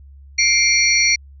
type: tone cluster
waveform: sine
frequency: 2117 / 2341 / 4384 / 5740 Hz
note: C7 / D7 / C#8 / F8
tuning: +20 / -6 / -20 / +47 cents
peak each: -18 dBFS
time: 0.38-1.16 s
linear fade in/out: 10 ms
effects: added 69 Hz sine -39 dBFS peak until 1.4 s